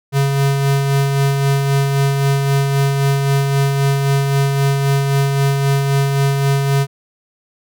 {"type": "tone with tremolo", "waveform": "square", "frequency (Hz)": 138.59, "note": "C#3", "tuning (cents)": 0, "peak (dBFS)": -12, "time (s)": [0.12, 6.87], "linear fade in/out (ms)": 50, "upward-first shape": "sine", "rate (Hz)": 3.8, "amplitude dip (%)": 35, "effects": []}